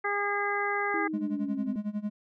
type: harmonic tone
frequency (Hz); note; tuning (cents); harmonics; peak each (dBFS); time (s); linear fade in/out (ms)
406.8; G#4; -36; 1 / 2 / 3 / 4 / 5; -33 / -33 / -33 / -33 / -33; 0.04-1.08; 10
type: linear sweep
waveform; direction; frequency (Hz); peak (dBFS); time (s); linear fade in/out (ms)
sine; down; 329.6 to 254.2; -31; 0.94-1.76; 2
type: tone with tremolo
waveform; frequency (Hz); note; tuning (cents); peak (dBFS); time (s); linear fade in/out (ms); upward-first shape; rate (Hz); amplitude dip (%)
triangle; 208.8; G#3; +10; -25; 1.13-2.1; 10; sine; 11; 90
effects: none